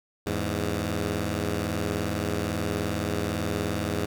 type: tone pair together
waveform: 10% pulse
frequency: 82.41 / 103.61 Hz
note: E2 / G#2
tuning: 0 / -4 cents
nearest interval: major third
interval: 396 cents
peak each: -21 dBFS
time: 0.26-4.06 s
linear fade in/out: 10 ms
effects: none